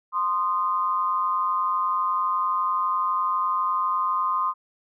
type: tone pair together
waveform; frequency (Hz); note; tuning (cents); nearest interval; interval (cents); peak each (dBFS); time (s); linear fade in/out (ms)
sine; 1044 / 1232.1; C6 / D#6; -4 / -17; minor third; 287; -23 / -25; 0.12-4.54; 50
effects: none